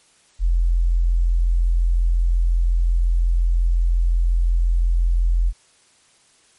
sine tone, 42.81 Hz, F1, 34 cents flat, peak -14 dBFS, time 0.39-5.53 s, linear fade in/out 50 ms, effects white hiss -56 dBFS RMS until 6.58 s + MP3 48 kbps

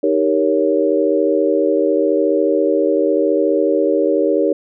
sine chord, Eb dominant seventh, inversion none, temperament equal with one note detuned, 311.1 / 392 / 466.2 / 556.3 Hz, Eb4 / G4 / Bb4 / Db5, 0 / 0 / 0 / +6 cents, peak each -18 dBFS, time 0.03-4.53 s, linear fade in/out 5 ms, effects none

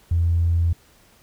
triangle tone with tanh clipping, 84.5 Hz, E2, 43 cents sharp, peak -16 dBFS, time 0.11-0.73 s, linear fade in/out 5 ms, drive 4 dB, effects pink hiss -55 dBFS RMS until 1.22 s

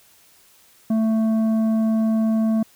triangle tone with tanh clipping, 221.4 Hz, A3, 11 cents sharp, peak -18 dBFS, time 0.9-2.63 s, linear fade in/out 5 ms, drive 12 dB, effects white hiss -54 dBFS RMS until 2.75 s

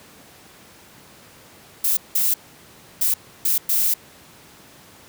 violet noise bursts at uneven times, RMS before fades -19 dBFS, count 5, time 1.84-1.97 / 2.15-2.34 / 3.01-3.14 / 3.45-3.58 / 3.69-3.94 s, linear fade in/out 5 ms, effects pink hiss -47 dBFS RMS until 5.08 s + high-pass 100 Hz 12 dB/octave

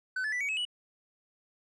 triangle tone with pitch steps, 1514 / 1729.1 / 1974.8 / 2255 / 2576 / 2942 Hz, F#6 / A6 / B6 / C#7 / E7 / F#7, +39 / -31 / -1 / +29 / -41 / -11 cents, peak -28 dBFS, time 0.16-0.652 s, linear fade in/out 5 ms, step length 82 ms, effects resampled to 24000 Hz

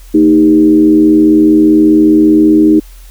sine tone with frequency modulation, 311.1 Hz, D#4, in tune, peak -3 dBFS, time 0.14-2.8 s, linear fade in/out 10 ms, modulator 85 Hz, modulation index 0.67, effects added 42 Hz sine -31 dBFS peak until 3.1 s + white hiss -43 dBFS RMS until 3.1 s

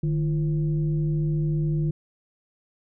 sine tone with frequency modulation, 152.3 Hz, D#3, 37 cents flat, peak -21 dBFS, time 0.03-1.91 s, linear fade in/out 5 ms, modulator 187 Hz, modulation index 0.5, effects none

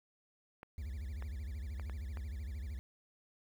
clicks, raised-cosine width 0.5 ms, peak -33 dBFS, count 5, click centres 0.631 / 1.224 / 1.797 / 1.897 / 2.172 s
triangle tone with vibrato, 69.3 Hz, C#2, in tune, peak -37 dBFS, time 0.78-2.79 s, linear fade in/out 0 ms, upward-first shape sine, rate 13 Hz, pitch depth 300 cents each way
effects 10-bit

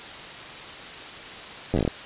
slowing click train, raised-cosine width 2 ms, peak -10 dBFS, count 9, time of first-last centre 1.74-1.877 s, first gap 10 ms, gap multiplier 1.15, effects white hiss -38 dBFS RMS until 2.05 s + resampled to 8000 Hz

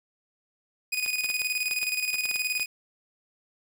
sawtooth tone with tremolo, 2485 Hz, D#7, 3 cents flat, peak -21 dBFS, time 0.92-2.66 s, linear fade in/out 10 ms, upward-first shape square, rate 19 Hz, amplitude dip 55%
clicks, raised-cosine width 0.2 ms, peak -21 dBFS, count 11, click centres 1.062 / 1.244 / 1.301 / 1.418 / 1.712 / 1.83 / 2.143 / 2.255 / 2.313 / 2.359 / 2.597 s
effects none

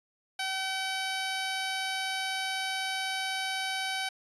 10% pulse tone, 764 Hz, G5, 45 cents flat, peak -22 dBFS, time 0.39-4.09 s, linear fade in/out 5 ms, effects resampled to 24000 Hz

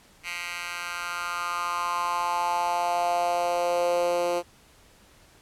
10% pulse tone with high-pass filter sweep, 174.61 Hz, F3, in tune, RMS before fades -27 dBFS, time 0.23-4.43 s, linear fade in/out 50 ms, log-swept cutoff 2000 to 430 Hz, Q 4.3, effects pink hiss -56 dBFS RMS until 5.41 s + low-pass 12000 Hz 12 dB/octave

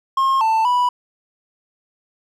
triangle tone with pitch steps, 1072 / 888 / 984 Hz, C6 / A5 / B5, +42 / +16 / -7 cents, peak -12 dBFS, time 0.17-0.89 s, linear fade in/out 5 ms, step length 240 ms, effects none

